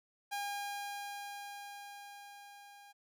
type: tone with level ramp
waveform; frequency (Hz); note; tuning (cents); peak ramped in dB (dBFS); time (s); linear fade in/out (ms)
sawtooth; 810; G#5; -43; -32 to -51; 0.31-2.93; 20
effects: none